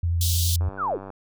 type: tone with vibrato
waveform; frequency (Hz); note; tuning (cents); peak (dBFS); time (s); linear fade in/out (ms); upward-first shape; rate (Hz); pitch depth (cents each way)
sine; 85; F2; -46; -20; 0.03-0.69; 5; sine; 12; 21
type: high-pass noise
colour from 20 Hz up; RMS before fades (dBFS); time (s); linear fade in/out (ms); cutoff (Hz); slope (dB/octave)
pink; -27; 0.21-0.56; 2; 3300; 48
type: click train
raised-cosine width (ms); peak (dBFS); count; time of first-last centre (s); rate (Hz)
1; -24; 49; 0.61-1.103; 97.4
type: linear sweep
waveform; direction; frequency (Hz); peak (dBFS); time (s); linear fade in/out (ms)
sine; down; 1568 to 214.6; -22; 0.77-0.99; 50
effects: none